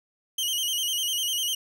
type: tone with vibrato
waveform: sawtooth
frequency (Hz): 3018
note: F#7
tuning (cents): +34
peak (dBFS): -22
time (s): 0.38-1.55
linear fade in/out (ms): 5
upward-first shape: square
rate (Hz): 10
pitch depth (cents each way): 65
effects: none